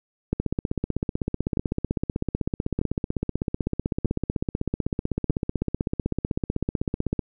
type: two click trains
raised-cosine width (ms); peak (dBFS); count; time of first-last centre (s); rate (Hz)
3; -9 / -11; 5 / 109; 0.33-5.299 / 0.4-7.192; 0.805 / 15.9
effects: none